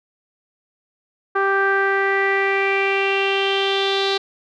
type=tone with low-pass filter sweep; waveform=sawtooth; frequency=392 Hz; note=G4; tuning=in tune; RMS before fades=-19 dBFS; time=1.35-4.18 s; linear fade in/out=10 ms; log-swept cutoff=1400 to 4000 Hz; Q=5.5; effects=none